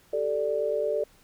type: chord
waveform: sine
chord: G suspended second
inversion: none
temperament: just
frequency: 392 / 441 / 588 Hz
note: G4 / A4 / D5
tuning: 0 / +4 / +2 cents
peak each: -33 / -28 / -27 dBFS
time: 0.13-1.04 s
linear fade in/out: 5 ms
effects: pink hiss -59 dBFS RMS until 1.23 s